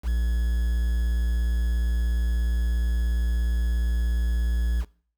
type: tone with quantisation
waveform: triangle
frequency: 58.5 Hz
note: A#1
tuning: 7 cents sharp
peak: -19 dBFS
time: 0.03-4.85 s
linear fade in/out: 50 ms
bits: 7
effects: noise-tail reverb RT60 0.5 s tail -22 dB re dry